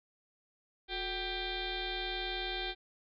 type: tone with frequency modulation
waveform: sine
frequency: 1975.5 Hz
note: B6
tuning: in tune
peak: -34 dBFS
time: 0.88-2.75 s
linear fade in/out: 50 ms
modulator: 403 Hz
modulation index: 5
effects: none